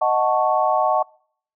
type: chord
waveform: sine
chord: D# half-diminished seventh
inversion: none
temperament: equal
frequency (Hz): 622.3 / 740 / 880 / 1108.7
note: D#5 / F#5 / A5 / C#6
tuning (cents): 0 / 0 / 0 / 0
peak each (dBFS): -21 / -20 / -22 / -22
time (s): 0.01-1.03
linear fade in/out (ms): 10
effects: noise-tail reverb RT60 0.6 s tail -26 dB re dry